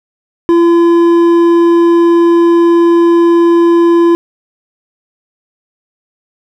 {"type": "tone with hard clipping", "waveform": "triangle", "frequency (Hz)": 339.8, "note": "F4", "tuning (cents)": -47, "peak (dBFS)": -6, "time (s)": [0.49, 4.15], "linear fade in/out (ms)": 0, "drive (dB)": 10, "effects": []}